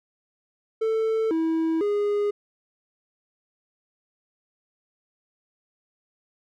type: tone with pitch steps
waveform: triangle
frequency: 443.7 / 324.2 / 411.7 Hz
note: A4 / E4 / G#4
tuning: +14 / -29 / -15 cents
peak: -19 dBFS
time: 0.81-2.31 s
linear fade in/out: 10 ms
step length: 500 ms
effects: none